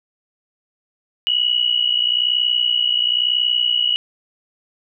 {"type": "tone pair together", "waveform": "sine", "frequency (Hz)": [2892, 2953], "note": ["F#7", "F#7"], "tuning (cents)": [-40, -4], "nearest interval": "unison", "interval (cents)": 36, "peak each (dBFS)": -18, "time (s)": [1.27, 3.96], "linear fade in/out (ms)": 0, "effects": []}